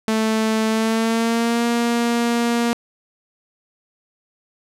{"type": "tone with pitch glide", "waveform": "sawtooth", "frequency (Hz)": [220, 235.8], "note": ["A3", "A#3"], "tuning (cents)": [0, 20], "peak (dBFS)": -13, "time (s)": [0.08, 2.73], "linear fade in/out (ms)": 0, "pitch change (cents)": 120, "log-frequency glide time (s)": [0.68, 1.65], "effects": ["low-pass 11000 Hz 12 dB/octave"]}